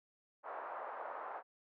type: band-pass noise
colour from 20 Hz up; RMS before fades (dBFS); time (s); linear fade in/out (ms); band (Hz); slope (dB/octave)
pink; -45; 0.43-1.43; 50; 600 to 1300; 24
effects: none